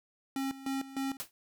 square tone with tremolo, 270.1 Hz, C#4, 45 cents flat, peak -32 dBFS, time 0.36-1.17 s, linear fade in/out 2 ms, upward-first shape square, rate 3.3 Hz, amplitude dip 80%
white noise with exponential decay, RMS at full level -34 dBFS, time 1.2-1.31 s, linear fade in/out 0 ms, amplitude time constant 23 ms
effects none

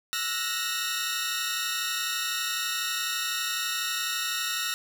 15% pulse tone cluster, 1325 / 1460 / 1866 / 3700 Hz, E6 / F#6 / A#6 / A#7, +9 / -24 / +1 / -14 cents, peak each -27 dBFS, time 0.13-4.74 s, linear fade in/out 0 ms, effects none

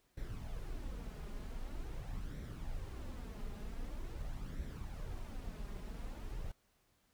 brown noise with flanger, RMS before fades -43 dBFS, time 0.17-6.52 s, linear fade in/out 5 ms, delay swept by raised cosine 0.52 to 4.92 ms, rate 0.45 Hz, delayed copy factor +0.5, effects pink hiss -75 dBFS RMS until 7.13 s

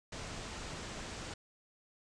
pink low-pass noise, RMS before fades -44 dBFS, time 0.12-1.34 s, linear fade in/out 5 ms, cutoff 8300 Hz, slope 48 dB/octave, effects none

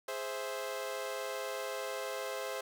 sawtooth chord, Ab augmented, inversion none, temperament equal, 415.3 / 523.3 / 659.3 Hz, Ab4 / C5 / E5, 0 / 0 / 0 cents, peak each -39 / -35 / -39 dBFS, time 0.08-2.61 s, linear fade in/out 5 ms, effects none

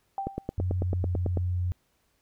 sine tone with exponential decay, 784 Hz, G5, in tune, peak -26 dBFS, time 0.18-0.53 s, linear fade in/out 1 ms, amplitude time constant 76 ms
click train, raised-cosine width 2 ms, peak -16 dBFS, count 11, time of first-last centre 0.27-1.373 s, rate 9.07 Hz
sine tone with pitch glide, 90.9 to 89.55 Hz, F#2 to F2, -30 to +44 cents, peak -25 dBFS, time 0.58-1.72 s, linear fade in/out 0 ms, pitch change -26 cents, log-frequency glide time 0.76-1.11 s
effects pink hiss -71 dBFS RMS until 2.21 s

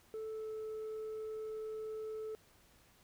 sine tone with pitch glide, 438.5 to 435.7 Hz, A4 to A4, -6 to -17 cents, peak -37 dBFS, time 0.14-2.35 s, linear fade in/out 0 ms, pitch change -11 cents, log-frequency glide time 0.31-0.49 s, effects tanh soft clip ceiling -39 dBFS + pink hiss -66 dBFS RMS until 3.03 s

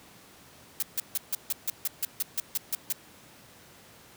blue noise bursts, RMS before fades -28 dBFS, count 13, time 0.8-2.925 s, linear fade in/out 2 ms, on 25 ms, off 150 ms, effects pink hiss -53 dBFS RMS until 4.16 s + high-pass 100 Hz 12 dB/octave

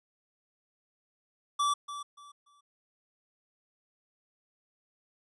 square tone with echo, 1157 Hz, D6, 26 cents flat, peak -26 dBFS, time 1.59-1.74 s, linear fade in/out 10 ms, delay 290 ms, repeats 3, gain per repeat -12 dB, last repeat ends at 2.61 s, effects resampled to 24000 Hz

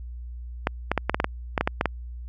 clicks, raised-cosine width 0.5 ms, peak -6 dBFS, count 12, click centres 0.671 / 0.916 / 0.977 / 1.096 / 1.145 / 1.201 / 1.244 / 1.578 / 1.61 / 1.675 / 1.811 / 1.857 s, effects added 60 Hz sine -34 dBFS peak until 2.28 s

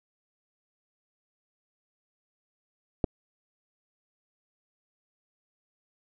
clicks, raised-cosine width 2 ms, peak -10 / -29 dBFS, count 2, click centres 3.042 / 3.045 s, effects none

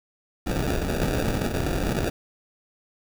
pink noise with sample-and-hold, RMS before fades -25 dBFS, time 0.46-2.1 s, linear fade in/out 10 ms, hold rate 1050 Hz, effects none

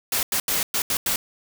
white noise bursts at uneven times, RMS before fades -23 dBFS, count 6, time 0.12-0.23 / 0.32-0.4 / 0.48-0.63 / 0.74-0.82 / 0.9-0.97 / 1.06-1.16 s, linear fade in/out 2 ms, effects none

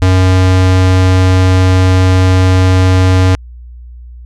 square tone, 92.8 Hz, F#2, 6 cents sharp, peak -6 dBFS, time 0.02-3.35 s, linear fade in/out 0 ms, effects added 60 Hz sine -28 dBFS peak until 4.25 s + low-pass 7000 Hz 12 dB/octave

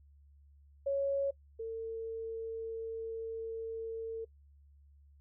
sine tone pair in turn, 554.4 / 451.3 Hz, C#5 / A4, 0 / +44 cents, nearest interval major third, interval 356 cents, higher first, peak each -29 / -36 dBFS, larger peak first, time 0.86-1.31 / 1.59-4.25 s, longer second, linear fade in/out 10 ms, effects noise-tail reverb RT60 0.1 s tail -22 dB re dry + added 71 Hz sine -58 dBFS peak until 5.2 s

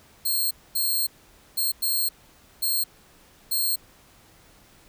5% pulse tone bursts at uneven times, 4232 Hz, C8, 19 cents sharp, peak -15 dBFS, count 6, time 0.25-0.51 / 0.75-1.07 / 1.57-1.72 / 1.82-2.09 / 2.62-2.84 / 3.51-3.76 s, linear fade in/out 10 ms, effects pink hiss -55 dBFS RMS until 4.88 s

